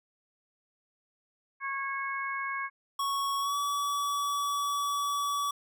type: harmonic tone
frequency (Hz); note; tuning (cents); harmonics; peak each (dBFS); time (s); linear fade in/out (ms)
548; C#5; -20; 2 / 3 / 4; -34 / -36 / -37; 1.6-2.7; 50
type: tone with pitch glide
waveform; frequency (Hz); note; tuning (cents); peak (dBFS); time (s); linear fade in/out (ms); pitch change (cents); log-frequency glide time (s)
square; 1108.7 to 1142.5; C#6 to D6; 0 to -48; -29; 2.99-5.51; 5; +52; 3.39-3.56
effects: none